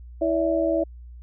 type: tone cluster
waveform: sine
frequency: 327.5 / 573 / 655 Hz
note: E4 / D5 / E5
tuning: -11 / -43 / -11 cents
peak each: -24 dBFS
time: 0.21-0.84 s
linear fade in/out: 10 ms
effects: added 60 Hz sine -39 dBFS peak until 1.22 s